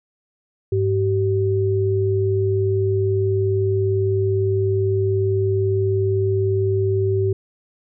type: tone pair together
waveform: sine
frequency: 101.95 / 384.3 Hz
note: G#2 / G4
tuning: -32 / -34 cents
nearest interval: octave + major seventh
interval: 2298 cents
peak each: -19 dBFS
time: 0.72-7.33 s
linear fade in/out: 5 ms
effects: none